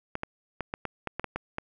clicks, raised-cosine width 0.5 ms, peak -16 dBFS, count 10, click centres 0.154 / 0.234 / 0.607 / 0.739 / 0.853 / 1.073 / 1.196 / 1.243 / 1.36 / 1.584 s, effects none

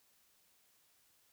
silence, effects white hiss -71 dBFS RMS until 1.32 s

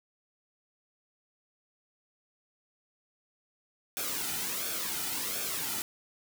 white noise with flanger, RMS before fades -34 dBFS, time 3.97-5.82 s, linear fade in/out 0 ms, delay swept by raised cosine 1 to 1.86 ms, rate 1.4 Hz, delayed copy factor -0.6, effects none

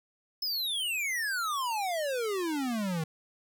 square exponential sweep, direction down, 5274 to 153.8 Hz, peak -30 dBFS, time 0.42-3.04 s, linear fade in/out 5 ms, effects none

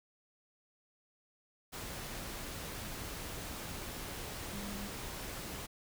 sine tone in noise, 202 Hz, G#3, 48 cents flat, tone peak -43 dBFS, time 4.52-4.89 s, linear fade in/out 20 ms, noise pink, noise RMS -43 dBFS, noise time 1.72-5.67 s, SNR -3 dB, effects none

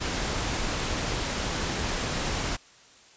pink noise, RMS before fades -29 dBFS, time 0-2.57 s, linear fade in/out 20 ms, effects white hiss -54 dBFS RMS until 3.16 s + resampled to 16000 Hz

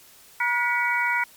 sine tone cluster, 958 / 1445 / 1957 / 2258 Hz, A#5 / F#6 / B6 / C#7, +47 / -41 / -16 / +31 cents, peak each -26 dBFS, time 0.4-1.24 s, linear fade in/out 5 ms, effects white hiss -51 dBFS RMS until 1.36 s + MP3 96 kbps

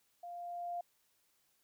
sine tone with level ramp, 698.5 Hz, F5, in tune, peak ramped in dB -44 to -36 dBFS, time 0.23-0.81 s, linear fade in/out 5 ms, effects white hiss -75 dBFS RMS until 1.63 s

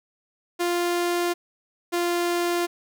sawtooth tone pair in turn, 349 / 347.7 Hz, F4 / F4, -1 / -8 cents, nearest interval unison, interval 7 cents, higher first, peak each -18 dBFS, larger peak neither, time 0.59-1.34 / 1.92-2.67 s, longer neither, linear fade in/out 20 ms, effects none

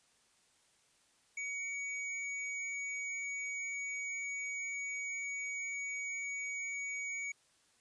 square tone, 2251 Hz, C#7, 26 cents sharp, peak -38 dBFS, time 1.37-7.32 s, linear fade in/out 5 ms, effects white hiss -70 dBFS RMS until 7.8 s + resampled to 22050 Hz

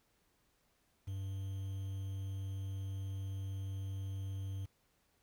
triangle tone with quantisation, 96.8 Hz, G2, 21 cents flat, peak -36 dBFS, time 1.07-4.66 s, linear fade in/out 10 ms, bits 10, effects pink hiss -75 dBFS RMS until 5.22 s

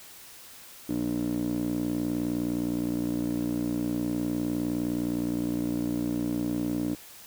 15% pulse tone with band-pass filter, 59.6 Hz, A#1, 39 cents sharp, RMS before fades -29 dBFS, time 0.89-6.95 s, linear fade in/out 5 ms, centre 310 Hz, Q 5.2, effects white hiss -48 dBFS RMS until 7.26 s

